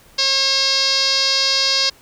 5% pulse tone with low-pass filter, 540 Hz, C#5, 45 cents flat, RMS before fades -17 dBFS, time 0.18-1.9 s, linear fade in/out 10 ms, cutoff 4900 Hz, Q 5.6, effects pink hiss -49 dBFS RMS until 2.01 s

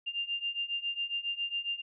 sine beating tone pair, 2792 / 2799.3 Hz, F7 / F7, -1 / +3 cents, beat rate 7.3 Hz, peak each -36 / -34 dBFS, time 0.06-1.82 s, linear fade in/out 20 ms, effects none

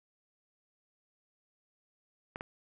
clicks, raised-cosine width 0.5 ms, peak -24 dBFS, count 2, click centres 2.359 / 2.409 s, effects none

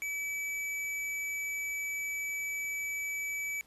square tone, 2296 Hz, D7, 40 cents flat, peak -34 dBFS, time 0.02-3.61 s, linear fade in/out 0 ms, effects pink hiss -63 dBFS RMS until 3.66 s + resampled to 32000 Hz

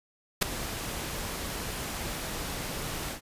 pink noise with ADSR envelope, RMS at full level -19 dBFS, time 0.41-3.21 s, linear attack 16 ms, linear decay 3 ms, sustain -16 dB, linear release 100 ms, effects resampled to 32000 Hz

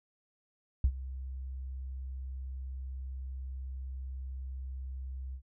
sine tone with ADSR envelope, 65.41 Hz, C2, in tune, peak -20 dBFS, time 0.84-5.42 s, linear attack 3 ms, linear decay 66 ms, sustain -17 dB, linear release 78 ms, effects none

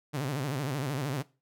sawtooth tone with vibrato, 138.59 Hz, C#3, in tune, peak -26 dBFS, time 0.13-1.23 s, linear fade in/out 20 ms, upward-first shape sine, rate 13 Hz, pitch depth 160 cents each way, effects noise-tail reverb RT60 0.3 s tail -19 dB re dry

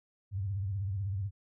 sine tone with vibrato, 98 Hz, G2, in tune, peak -31 dBFS, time 0.31-1.31 s, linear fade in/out 50 ms, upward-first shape triangle, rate 16 Hz, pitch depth 150 cents each way, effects none

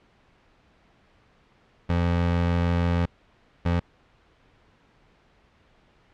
25% pulse tone bursts at uneven times, 86.3 Hz, F2, 20 cents flat, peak -17 dBFS, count 2, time 1.89-3.06 / 3.65-3.8 s, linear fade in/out 10 ms, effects pink hiss -60 dBFS RMS until 6.13 s + low-pass 3000 Hz 12 dB/octave

